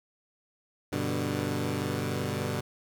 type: chord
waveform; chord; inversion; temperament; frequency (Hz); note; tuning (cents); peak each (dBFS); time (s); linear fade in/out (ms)
15% pulse; G major; none; equal; 98 / 123.47 / 146.83; G2 / B2 / D3; 0 / 0 / 0; -27; 0.92-2.61; 10
effects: none